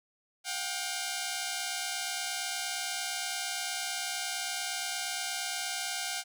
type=tone pair together; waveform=5% pulse; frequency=715.3 / 784 Hz; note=F5 / G5; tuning=+41 / 0 cents; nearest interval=major second; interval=159 cents; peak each=-24 dBFS; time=0.44-6.24 s; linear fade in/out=50 ms; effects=none